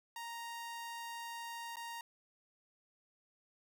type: tone with dropouts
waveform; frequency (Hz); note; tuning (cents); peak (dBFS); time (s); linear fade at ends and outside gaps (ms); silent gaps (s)
sawtooth; 932.3; A#5; 0; -39; 0.16-2.01; 2; 1.758-1.768
effects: none